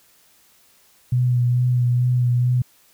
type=tone with vibrato; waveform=sine; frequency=123.47 Hz; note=B2; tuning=in tune; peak=-15 dBFS; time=1.12-2.62 s; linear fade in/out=5 ms; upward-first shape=sine; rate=2.3 Hz; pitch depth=21 cents each way; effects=white hiss -56 dBFS RMS until 2.93 s